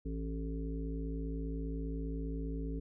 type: harmonic tone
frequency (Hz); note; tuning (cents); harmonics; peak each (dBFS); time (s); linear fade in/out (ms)
55; A1; 0; 1 / 3 / 5 / 7 / 8; -37 / -43 / -42 / -52 / -47; 0.05-2.8; 10
effects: none